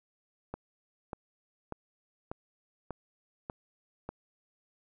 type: click train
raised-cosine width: 1 ms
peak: -23 dBFS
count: 7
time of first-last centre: 0.54-4.09 s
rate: 1.69 Hz
effects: none